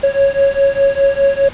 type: beating tone pair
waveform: triangle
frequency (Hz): 550 / 554.9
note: C#5 / C#5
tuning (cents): -14 / +2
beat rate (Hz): 4.9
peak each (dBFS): -11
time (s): 0.03-1.49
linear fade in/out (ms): 10
effects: pink hiss -32 dBFS RMS until 1.53 s + resampled to 8000 Hz